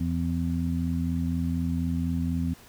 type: harmonic tone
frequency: 84.1 Hz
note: E2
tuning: 35 cents sharp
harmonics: 1 / 2 / 3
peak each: -29 / -29 / -29 dBFS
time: 0-2.54 s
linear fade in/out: 10 ms
effects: pink hiss -52 dBFS RMS until 2.68 s